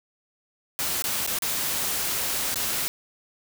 white noise with dropouts, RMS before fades -27 dBFS, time 0.79-2.88 s, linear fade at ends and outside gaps 0 ms, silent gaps 1.022-1.041 / 1.264-1.275 / 1.387-1.422 / 2.543-2.558 s, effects none

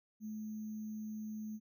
sine tone with sample-and-hold, 215 Hz, A3, 40 cents flat, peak -40 dBFS, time 0.2-1.6 s, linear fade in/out 50 ms, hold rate 6300 Hz, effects none

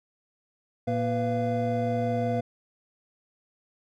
triangle tone cluster, 114.9 / 237.8 / 496.6 / 688 Hz, A#2 / A#3 / B4 / F5, -25 / +35 / +9 / -26 cents, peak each -28 dBFS, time 0.87-2.41 s, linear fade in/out 10 ms, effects none

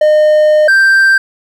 triangle tone pair in turn, 610 / 1571.2 Hz, D#5 / G6, -34 / +4 cents, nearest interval octave + major third, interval 1638 cents, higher second, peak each -3 dBFS, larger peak neither, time 0.01-0.68 / 0.68-1.18 s, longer first, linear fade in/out 5 ms, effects none

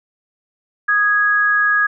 sine tone pair together, 1240.2 / 1661.2 Hz, D#6 / G#6, -6 / 0 cents, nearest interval perfect fourth, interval 506 cents, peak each -19 / -13 dBFS, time 0.88-1.87 s, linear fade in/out 10 ms, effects none

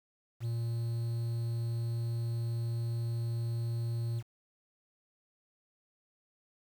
triangle tone with quantisation, 116.54 Hz, A#2, in tune, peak -29 dBFS, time 0.4-4.23 s, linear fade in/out 50 ms, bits 9, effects none

